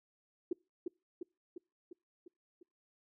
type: tone with echo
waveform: sine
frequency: 351 Hz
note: F4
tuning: 9 cents sharp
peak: -30 dBFS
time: 0.51-0.53 s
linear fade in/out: 5 ms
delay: 350 ms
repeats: 6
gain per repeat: -4 dB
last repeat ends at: 2.63 s
effects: noise-tail reverb RT60 0.3 s tail -26 dB re dry